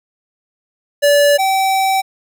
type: tone pair in turn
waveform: square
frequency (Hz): 577 / 770.2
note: D5 / G5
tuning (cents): -31 / -31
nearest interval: perfect fourth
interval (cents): 500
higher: second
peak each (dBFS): -9 / -13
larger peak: first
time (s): 1.02-1.38 / 1.38-2.02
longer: second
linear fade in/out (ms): 20
effects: none